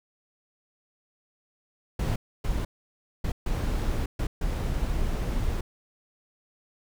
brown noise bursts at uneven times, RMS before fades -27 dBFS, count 6, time 1.99-2.16 / 2.44-2.65 / 3.24-3.32 / 3.46-4.06 / 4.19-4.27 / 4.41-5.61 s, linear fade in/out 5 ms, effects none

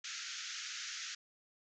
white band-pass noise, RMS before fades -44 dBFS, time 0.04-1.15 s, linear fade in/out 5 ms, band 1300 to 6900 Hz, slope 96 dB/octave, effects none

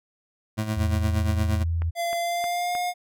25% pulse tone with tremolo, 108 Hz, A2, 32 cents flat, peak -19 dBFS, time 0.57-1.64 s, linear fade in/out 20 ms, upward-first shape sine, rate 8.6 Hz, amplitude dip 65%
sine tone with vibrato, 83.1 Hz, E2, 15 cents sharp, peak -22 dBFS, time 0.76-1.91 s, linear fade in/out 20 ms, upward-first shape sine, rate 4.3 Hz, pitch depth 9 cents each way
click train, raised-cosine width 0.5 ms, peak -22 dBFS, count 4, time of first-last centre 1.82-2.752 s, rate 3.22 Hz
square tone with pitch glide, 685 to 713.7 Hz, F5 to F5, -34 to +37 cents, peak -25 dBFS, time 1.95-2.94 s, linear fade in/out 50 ms, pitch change +71 cents, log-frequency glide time 2.17-2.78 s
effects none

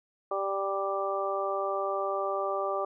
harmonic tone, 196 Hz, G3, in tune, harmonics 2 / 3 / 4 / 5 / 6, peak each -34 / -32 / -35 / -43 / -33 dBFS, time 0.31-2.85 s, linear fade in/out 5 ms, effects none

